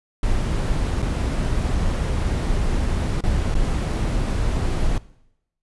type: noise with dropouts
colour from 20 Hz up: brown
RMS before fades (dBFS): -21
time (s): 0.23-4.98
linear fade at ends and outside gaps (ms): 2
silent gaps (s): 1.021-1.025 / 3.208-3.237 / 3.543-3.551
effects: noise-tail reverb RT60 0.8 s tail -20 dB re dry + resampled to 24000 Hz